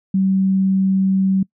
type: tone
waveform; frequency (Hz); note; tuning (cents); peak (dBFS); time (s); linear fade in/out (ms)
sine; 191.5; G3; -40; -13; 0.14-1.43; 5
effects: noise-tail reverb RT60 0.1 s tail -24 dB re dry